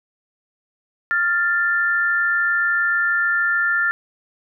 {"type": "tone pair together", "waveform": "sine", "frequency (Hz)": [1396.9, 1770.2], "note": ["F6", "A6"], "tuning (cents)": [0, 10], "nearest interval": "major third", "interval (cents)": 410, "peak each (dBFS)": -19, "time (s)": [1.11, 3.91], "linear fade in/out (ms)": 0, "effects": []}